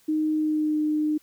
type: tone with pitch glide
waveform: sine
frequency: 309.5 to 304.4 Hz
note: D#4 to D#4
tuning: -9 to -38 cents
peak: -21 dBFS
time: 0.08-1.18 s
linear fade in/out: 10 ms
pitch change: -29 cents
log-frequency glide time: 0.33-0.79 s
effects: white hiss -60 dBFS RMS until 1.22 s